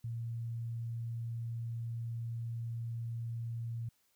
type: tone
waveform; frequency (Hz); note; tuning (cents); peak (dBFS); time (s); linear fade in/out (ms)
sine; 116.1; A#2; -7; -36; 0.04-3.89; 5
effects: white hiss -74 dBFS RMS until 4.15 s